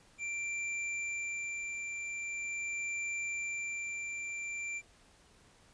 square tone with tremolo, 2357 Hz, D7, 6 cents sharp, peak -35 dBFS, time 0.18-4.82 s, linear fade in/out 50 ms, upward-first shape sine, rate 0.43 Hz, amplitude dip 30%, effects pink hiss -63 dBFS RMS until 5.73 s + resampled to 22050 Hz

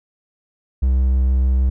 triangle tone with vibrato, 64.6 Hz, C2, 21 cents flat, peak -11 dBFS, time 0.82-1.7 s, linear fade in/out 10 ms, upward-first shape sine, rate 6.5 Hz, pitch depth 9 cents each way, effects none

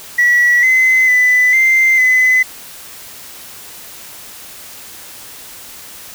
sine tone with pitch steps, 1939 / 2043 / 1997 / 2085 / 2021 Hz, B6 / C7 / B6 / C7 / B6, -32 / -42 / +19 / -7 / +39 cents, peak -6 dBFS, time 0.18-2.43 s, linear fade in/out 10 ms, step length 450 ms, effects tanh soft clip ceiling -5 dBFS + white hiss -34 dBFS RMS until 6.14 s

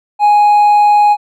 sine tone with hard clipping, 830.6 Hz, G#5, in tune, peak -6 dBFS, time 0.19-1.17 s, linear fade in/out 50 ms, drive 2 dB, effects none

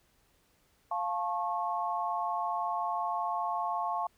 sine chord, F augmented, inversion none, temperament just, 698.5 / 873.1 / 1091.3 Hz, F5 / A5 / C#6, 0 / -14 / -27 cents, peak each -34 dBFS, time 0.91-4.07 s, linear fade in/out 5 ms, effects pink hiss -69 dBFS RMS until 4.17 s

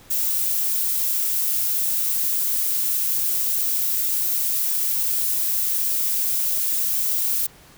violet noise, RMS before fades -22 dBFS, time 0.1-7.47 s, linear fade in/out 10 ms, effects pink hiss -49 dBFS RMS until 7.77 s

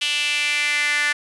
sawtooth tone with high-pass filter sweep, 293.7 Hz, D4, in tune, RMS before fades -21 dBFS, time 0.01-1.13 s, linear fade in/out 10 ms, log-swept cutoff 2900 to 1800 Hz, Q 4.5, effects resampled to 24000 Hz

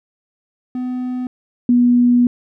triangle / sine tone pair in turn, 251.4 / 243.5 Hz, B3 / B3, +31 / -24 cents, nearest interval minor second, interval 55 cents, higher first, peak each -18 / -9 dBFS, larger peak second, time 0.75-1.27 / 1.69-2.27 s, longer second, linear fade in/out 2 ms, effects none

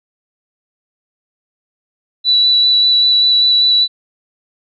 sine tone with vibrato, 3951 Hz, B7, in tune, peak -8 dBFS, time 2.24-3.88 s, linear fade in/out 50 ms, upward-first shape square, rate 5.1 Hz, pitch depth 8 cents each way, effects none

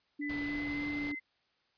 sine tone with vibrato, 290.8 Hz, D4, 17 cents flat, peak -35 dBFS, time 0.19-1.15 s, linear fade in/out 10 ms, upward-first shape sine, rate 3.2 Hz, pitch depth 9 cents each way
sine tone with pitch glide, 2003 to 2062 Hz, B6 to C7, +24 to -26 cents, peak -38 dBFS, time 0.21-1.2 s, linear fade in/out 20 ms, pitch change +50 cents, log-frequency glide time 0.36-0.82 s
pink noise, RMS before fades -45 dBFS, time 0.29-1.12 s, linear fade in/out 5 ms
effects white hiss -74 dBFS RMS until 1.77 s + resampled to 11025 Hz

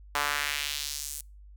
sawtooth tone with high-pass filter sweep, 145.3 Hz, D3, 18 cents flat, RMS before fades -32 dBFS, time 0.15-1.21 s, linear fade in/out 0 ms, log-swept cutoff 1000 to 9000 Hz, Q 1.4, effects noise-tail reverb RT60 0.3 s tail -26 dB re dry + added 50 Hz sine -47 dBFS peak until 1.56 s

